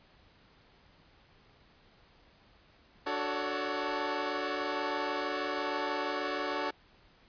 15% pulse chord, D major seventh, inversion none, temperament equal with one note detuned, 293.7 / 370 / 440 / 561.1 Hz, D4 / F#4 / A4 / C#5, 0 / 0 / 0 / +21 cents, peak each -31 dBFS, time 3.06-6.71 s, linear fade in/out 10 ms, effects pink hiss -62 dBFS RMS until 7.28 s + resampled to 11025 Hz

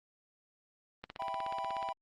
click train, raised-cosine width 0.3 ms, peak -26 dBFS, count 15, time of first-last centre 1.04-1.888 s, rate 16.5 Hz
triangle chord, E minor, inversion none, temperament equal, 659.3 / 784 / 987.8 Hz, E5 / G5 / B5, 0 / 0 / 0 cents, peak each -41 / -37 / -36 dBFS, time 1.19-1.93 s, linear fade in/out 10 ms
effects Opus 32 kbps

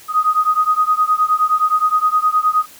sine beating tone pair, 1244.5 / 1254.1 Hz, D#6 / D#6, 0 / +13 cents, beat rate 9.6 Hz, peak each -15 / -16 dBFS, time 0.08-2.66 s, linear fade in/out 50 ms, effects white hiss -42 dBFS RMS until 2.79 s

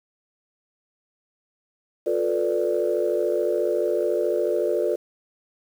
sine chord, B half-diminished seventh, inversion second, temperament equal with one note detuned, 355.3 / 440 / 493.9 / 587.3 Hz, F4 / A4 / B4 / D5, +30 / 0 / 0 / 0 cents, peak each -25 / -25 / -26 / -25 dBFS, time 2.06-4.96 s, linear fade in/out 10 ms, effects tanh soft clip ceiling -11 dBFS + 8-bit

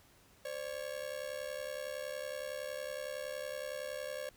45% pulse ring-modulated tone, 554.4 Hz, C#5, in tune, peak -36 dBFS, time 0.45-4.29 s, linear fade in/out 0 ms, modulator 35.4 Hz, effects pink hiss -64 dBFS RMS until 4.36 s

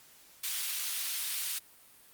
pink high-pass noise, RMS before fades -34 dBFS, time 0.43-1.59 s, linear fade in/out 10 ms, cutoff 3200 Hz, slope 12 dB/octave, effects white hiss -58 dBFS RMS until 2.13 s + Opus 48 kbps

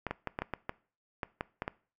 clicks, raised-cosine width 0.5 ms, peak -18 dBFS, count 11, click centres 0.067 / 0.11 / 0.273 / 0.389 / 0.42 / 0.537 / 0.694 / 1.232 / 1.409 / 1.621 / 1.679 s, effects noise-tail reverb RT60 0.4 s tail -21 dB re dry

